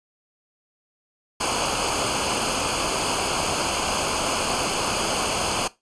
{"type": "noise with comb filter", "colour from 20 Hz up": "pink", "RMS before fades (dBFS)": -24, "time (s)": [1.4, 5.68], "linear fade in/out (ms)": 10, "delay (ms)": 0.53, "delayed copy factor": -0.75, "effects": ["noise-tail reverb RT60 0.2 s tail -18 dB re dry", "resampled to 22050 Hz"]}